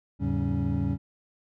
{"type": "tone cluster", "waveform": "triangle", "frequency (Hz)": [80.4, 105.5, 139.2, 191.7, 278], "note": ["E2", "G#2", "C#3", "G3", "C#4"], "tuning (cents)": [-43, 28, 8, -38, 5], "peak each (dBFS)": -29, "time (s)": [0.19, 0.98], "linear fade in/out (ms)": 50, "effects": []}